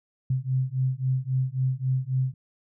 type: beating tone pair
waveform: sine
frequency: 128.5 / 132.2 Hz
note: C3 / C3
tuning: -31 / +18 cents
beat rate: 3.7 Hz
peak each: -26 dBFS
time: 0.3-2.34 s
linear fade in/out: 5 ms
effects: none